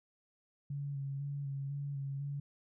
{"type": "tone with vibrato", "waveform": "sine", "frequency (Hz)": 140, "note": "C#3", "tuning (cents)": 18, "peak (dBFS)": -36, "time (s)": [0.7, 2.4], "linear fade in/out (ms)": 5, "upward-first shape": "square", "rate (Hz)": 2, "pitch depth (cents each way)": 24, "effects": []}